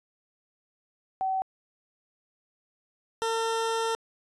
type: tone pair in turn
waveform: sine / 20% pulse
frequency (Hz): 762 / 453.1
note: G5 / A#4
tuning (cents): -49 / -49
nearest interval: major sixth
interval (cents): 900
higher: first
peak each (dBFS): -25 / -21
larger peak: second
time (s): 1.21-1.42 / 3.22-3.95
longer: second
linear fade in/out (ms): 0
effects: resampled to 22050 Hz